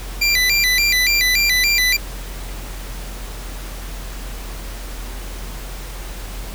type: tone with vibrato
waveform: 25% pulse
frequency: 2176 Hz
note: C#7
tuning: 33 cents flat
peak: -10 dBFS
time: 0.21-1.97 s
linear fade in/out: 10 ms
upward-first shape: square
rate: 3.5 Hz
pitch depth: 150 cents each way
effects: added 44 Hz sine -28 dBFS peak until 6.54 s + pink hiss -35 dBFS RMS until 6.54 s